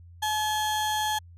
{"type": "tone pair together", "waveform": "35% pulse", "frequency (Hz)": [856, 3236], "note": ["A5", "G#7"], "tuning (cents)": [-48, -46], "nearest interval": "octave + major seventh", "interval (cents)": 2302, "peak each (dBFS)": [-24, -31], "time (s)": [0.22, 1.19], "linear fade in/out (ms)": 10, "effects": ["added 86 Hz sine -46 dBFS peak until 1.37 s", "resampled to 32000 Hz"]}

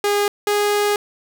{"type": "tone pair in turn", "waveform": "sawtooth", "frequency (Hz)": [409.3, 412.9], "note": ["G#4", "G#4"], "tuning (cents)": [-25, -10], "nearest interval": "unison", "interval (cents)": 15, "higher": "second", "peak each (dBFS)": -12, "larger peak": "neither", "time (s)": [[0.04, 0.28], [0.47, 0.96]], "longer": "second", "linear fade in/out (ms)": 2, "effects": []}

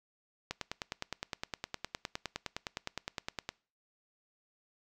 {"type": "click train", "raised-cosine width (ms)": 0.2, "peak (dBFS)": -18, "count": 30, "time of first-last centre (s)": [0.51, 3.49], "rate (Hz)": 9.73, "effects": ["noise-tail reverb RT60 0.4 s tail -24 dB re dry"]}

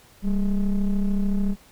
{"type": "ring-modulated tone", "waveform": "triangle", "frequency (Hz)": 106.9, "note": "A2", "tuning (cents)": -49, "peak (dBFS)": -14, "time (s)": [0.22, 1.56], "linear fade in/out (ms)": 50, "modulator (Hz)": 90.1, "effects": ["pink hiss -53 dBFS RMS until 1.71 s"]}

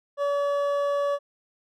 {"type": "tone pair together", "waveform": "triangle", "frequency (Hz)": [570, 1140], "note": ["C#5", "C#6"], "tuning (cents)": [48, 48], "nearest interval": "octave", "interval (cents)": 1200, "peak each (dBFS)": [-21, -29], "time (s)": [0.17, 1.19], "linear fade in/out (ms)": 50, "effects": []}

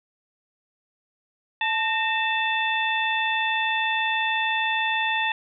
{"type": "harmonic tone with a mistuned harmonic", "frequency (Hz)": 880, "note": "A5", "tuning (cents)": 0, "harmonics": [1, 2, 3, 4], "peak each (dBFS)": [-26, -26, -27, -30], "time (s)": [1.61, 5.32], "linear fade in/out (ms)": 2, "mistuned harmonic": 2, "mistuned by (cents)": 71, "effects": []}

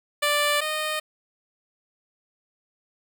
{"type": "tone pair in turn", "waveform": "10% pulse", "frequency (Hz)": [587.3, 616.1], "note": ["D5", "D#5"], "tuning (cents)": [0, -17], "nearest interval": "minor second", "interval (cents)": 83, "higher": "second", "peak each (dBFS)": [-12, -17], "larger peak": "first", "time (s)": [[0.22, 0.61], [0.61, 1]], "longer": "neither", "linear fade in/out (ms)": 10, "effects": []}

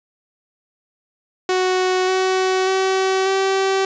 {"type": "tone with pitch steps", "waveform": "sawtooth", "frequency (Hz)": [370, 375.2, 380.4, 385.7], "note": ["F#4", "F#4", "F#4", "G4"], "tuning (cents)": [0, 24, 48, -28], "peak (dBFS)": -12, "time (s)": [1.49, 3.85], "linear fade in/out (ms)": 2, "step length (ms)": 590, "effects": ["resampled to 16000 Hz", "9-bit"]}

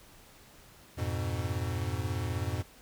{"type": "chord", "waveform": "square", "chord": "F diminished", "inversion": "none", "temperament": "equal with one note detuned", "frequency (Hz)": [87.31, 103.83, 122.33], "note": ["F2", "Ab2", "Cb3"], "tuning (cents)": [0, 0, -16], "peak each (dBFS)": [-35, -36, -37], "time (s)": [0.97, 2.63], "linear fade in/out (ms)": 20, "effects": ["pink hiss -56 dBFS RMS until 2.81 s"]}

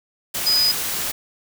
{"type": "tone in noise", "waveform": "sine", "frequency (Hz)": 4978, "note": "D#8", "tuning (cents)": 0, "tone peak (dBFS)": -15, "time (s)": [0.46, 0.72], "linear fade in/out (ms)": 10, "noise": "white", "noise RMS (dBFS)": -25, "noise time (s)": [0.34, 1.12], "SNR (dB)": 7, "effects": []}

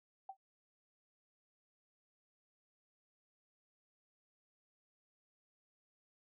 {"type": "tone with exponential decay", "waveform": "sine", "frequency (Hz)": 773, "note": "G5", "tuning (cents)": -24, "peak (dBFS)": -40, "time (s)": [0.29, 0.37], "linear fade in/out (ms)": 5, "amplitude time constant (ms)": 16, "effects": []}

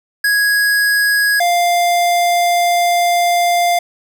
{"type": "tone pair in turn", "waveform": "square", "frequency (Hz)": [1661.2, 698.4], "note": ["G#6", "F5"], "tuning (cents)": [0, 0], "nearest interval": "octave + minor third", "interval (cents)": 1500, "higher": "first", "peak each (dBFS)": -12, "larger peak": "neither", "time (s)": [[0.24, 1.4], [1.4, 3.79]], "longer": "second", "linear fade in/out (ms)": 5, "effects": []}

